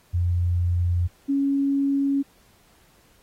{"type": "tone pair in turn", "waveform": "sine", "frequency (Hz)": [87.6, 277.6], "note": ["F2", "C#4"], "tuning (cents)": [6, 3], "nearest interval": "octave + minor sixth", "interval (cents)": 1997, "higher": "second", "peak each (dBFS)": -19, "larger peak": "neither", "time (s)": [[0.13, 1.08], [1.28, 2.23]], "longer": "neither", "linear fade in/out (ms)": 20, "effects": ["pink hiss -59 dBFS RMS until 3.22 s", "AAC 48 kbps"]}